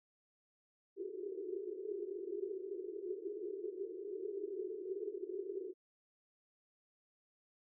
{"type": "band-pass noise", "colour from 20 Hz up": "pink", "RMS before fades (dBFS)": -43, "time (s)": [0.96, 5.74], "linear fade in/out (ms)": 50, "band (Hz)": [360, 420], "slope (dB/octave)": 96, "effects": []}